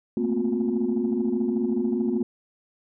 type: tone cluster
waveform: sine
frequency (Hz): 217.7 / 231.3 / 256.3 / 358.5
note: A3 / A#3 / C4 / F4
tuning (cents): -18 / -13 / -36 / +45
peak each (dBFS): -29 / -25 / -27 / -26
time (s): 0.17-2.23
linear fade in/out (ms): 2
effects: tanh soft clip ceiling -15 dBFS